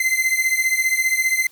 45% pulse beating tone pair, 2058 / 2073 Hz, C7 / C7, -29 / -17 cents, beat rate 15 Hz, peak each -20 / -20 dBFS, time 0-1.47 s, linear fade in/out 5 ms, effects white hiss -52 dBFS RMS until 1.51 s

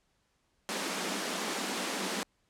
pink high-pass noise, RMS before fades -34 dBFS, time 0.69-2.23 s, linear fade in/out 0 ms, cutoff 180 Hz, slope 96 dB/octave, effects pink hiss -74 dBFS RMS until 2.49 s + low-pass 9000 Hz 12 dB/octave

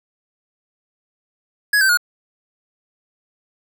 square tone with pitch steps, 1673 / 1552 / 1439.7 Hz, G#6 / G6 / F#6, +12 / -18 / -48 cents, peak -13 dBFS, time 1.73-1.973 s, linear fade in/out 5 ms, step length 81 ms, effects none

